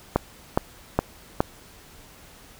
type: click train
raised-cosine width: 1 ms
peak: -4 dBFS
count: 4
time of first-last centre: 0.16-1.405 s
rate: 2.41 Hz
effects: pink hiss -49 dBFS RMS until 2.59 s